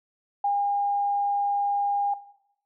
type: tone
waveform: sine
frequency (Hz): 809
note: G#5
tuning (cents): -46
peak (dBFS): -21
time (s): 0.44-2.14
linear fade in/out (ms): 5
effects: noise-tail reverb RT60 0.8 s tail -17 dB re dry